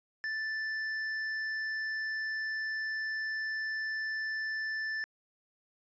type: tone with tanh clipping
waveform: triangle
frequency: 1760 Hz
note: A6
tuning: in tune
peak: -34 dBFS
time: 0.24-5.04 s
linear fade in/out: 0 ms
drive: 12 dB
effects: resampled to 16000 Hz